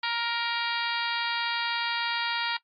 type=harmonic tone with a mistuned harmonic; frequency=468.4 Hz; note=A#4; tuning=8 cents sharp; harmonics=2 / 3 / 4 / 5 / 6 / 7 / 8 / 9 / 10; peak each=-32 / -34 / -35 / -36 / -37 / -37 / -38 / -39 / -39 dBFS; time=0.03-2.57 s; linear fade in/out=5 ms; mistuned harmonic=8; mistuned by=+23 cents; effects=noise-tail reverb RT60 0.1 s tail -21 dB re dry + AAC 32 kbps